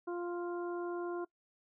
harmonic tone, 349.2 Hz, F4, in tune, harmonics 1 / 2 / 3 / 4, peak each -36 / -46 / -47 / -50 dBFS, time 0.07-1.25 s, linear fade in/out 10 ms, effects noise-tail reverb RT60 0.1 s tail -22 dB re dry

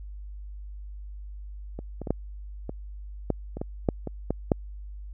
clicks, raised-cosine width 2 ms, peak -22 / -21 / -19 / -10 / -19 / -10 / -21 / -16 / -8 / -18 / -12 / -6 dBFS, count 12, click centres 1.79 / 2.017 / 2.072 / 2.106 / 2.694 / 3.303 / 3.57 / 3.615 / 3.888 / 4.073 / 4.306 / 4.518 s, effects added 50 Hz sine -37 dBFS peak until 5.13 s

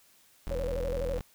35% pulse tone, 42.07 Hz, E1, 36 cents sharp, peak -31 dBFS, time 0.47-1.21 s, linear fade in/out 0 ms
sine tone with vibrato, 523.3 Hz, C5, in tune, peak -31 dBFS, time 0.51-1.18 s, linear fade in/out 0 ms, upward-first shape square, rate 12 Hz, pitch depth 100 cents each way
effects white hiss -62 dBFS RMS until 1.34 s

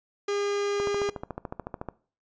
45% pulse tone, 405.8 Hz, G#4, 40 cents flat, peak -26 dBFS, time 0.28-1.1 s, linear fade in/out 5 ms
click train, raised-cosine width 1 ms, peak -19 dBFS, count 16, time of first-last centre 0.8-1.887 s, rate 13.8 Hz
effects noise-tail reverb RT60 0.4 s tail -20 dB re dry + resampled to 16000 Hz

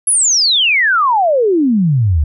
sine exponential sweep, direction down, 11110 to 69.2 Hz, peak -9 dBFS, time 0.07-2.24 s, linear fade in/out 5 ms, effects none

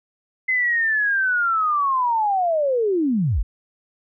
sine linear sweep, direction down, 2059 to 31.75 Hz, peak -17 dBFS, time 0.48-3.43 s, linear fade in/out 10 ms, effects none

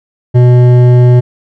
triangle tone with hard clipping, 123.47 Hz, B2, in tune, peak -4 dBFS, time 0.34-1.21 s, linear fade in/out 20 ms, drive 14 dB, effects none

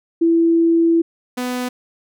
sine / sawtooth tone pair in turn, 332.8 / 249.3 Hz, E4 / B3, +17 / +16 cents, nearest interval perfect fourth, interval 501 cents, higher first, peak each -11 / -17 dBFS, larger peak first, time 0.21-1.02 / 1.37-1.69 s, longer first, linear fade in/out 10 ms, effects none

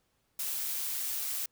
blue noise with amplitude modulation, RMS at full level -33 dBFS, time 0.39-1.46 s, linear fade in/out 5 ms, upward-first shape sine, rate 143 Hz, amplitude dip 30%, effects pink hiss -75 dBFS RMS until 1.51 s

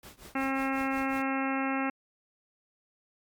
pink noise with tremolo, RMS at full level -46 dBFS, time 0.03-1.22 s, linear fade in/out 2 ms, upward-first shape triangle, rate 5.5 Hz, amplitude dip 95%
harmonic tone, 268.6 Hz, C4, 46 cents sharp, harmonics 1 / 2 / 3 / 4 / 5 / 6 / 7 / 8 / 9 / 10, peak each -30 / -38 / -35 / -39 / -37 / -40 / -41 / -39 / -44 / -41 dBFS, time 0.35-1.9 s, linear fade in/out 5 ms
effects MP3 96 kbps

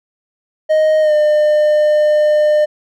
triangle tone with pitch glide, 622.3 to 603.2 Hz, D#5 to D5, 0 to +46 cents, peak -7 dBFS, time 0.69-2.66 s, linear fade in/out 20 ms, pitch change -54 cents, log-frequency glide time 1.01-1.13 s, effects none

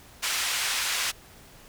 pink band-pass noise, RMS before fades -28 dBFS, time 0.22-1.12 s, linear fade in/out 20 ms, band 1600 to 9700 Hz, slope 12 dB/octave, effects pink hiss -51 dBFS RMS until 1.68 s

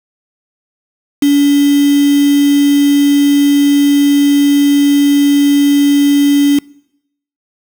sine tone with quantisation, 285.3 Hz, C#4, 50 cents sharp, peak -6 dBFS, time 1.22-6.59 s, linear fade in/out 5 ms, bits 3, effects noise-tail reverb RT60 0.8 s tail -25 dB re dry

